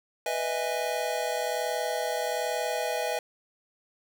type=chord; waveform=square; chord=E major seventh; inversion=second; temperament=just; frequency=494.4 / 618.1 / 659.3 / 824.1 Hz; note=B4 / D#5 / E5 / G#5; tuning=+2 / -12 / 0 / -14 cents; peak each=-34 dBFS; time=0.26-3.19 s; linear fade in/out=2 ms; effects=none